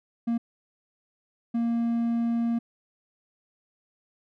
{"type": "tone bursts at uneven times", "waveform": "triangle", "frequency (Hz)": 233.1, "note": "A#3", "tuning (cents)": 0, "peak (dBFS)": -21, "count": 2, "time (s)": [[0.27, 0.38], [1.54, 2.59]], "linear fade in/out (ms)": 10, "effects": []}